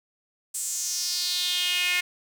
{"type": "tone with high-pass filter sweep", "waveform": "sawtooth", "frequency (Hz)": 357.8, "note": "F4", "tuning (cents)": 42, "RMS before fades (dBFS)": -27, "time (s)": [0.54, 2.01], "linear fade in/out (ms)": 10, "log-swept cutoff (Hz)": [8300, 2200], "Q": 3.9, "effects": []}